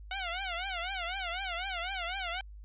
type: tone with vibrato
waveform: 10% pulse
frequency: 730 Hz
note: F#5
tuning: 24 cents flat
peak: -25 dBFS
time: 0.11-2.41 s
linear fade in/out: 2 ms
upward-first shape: triangle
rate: 4 Hz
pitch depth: 170 cents each way
effects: added 51 Hz sine -45 dBFS peak until 2.64 s + resampled to 8000 Hz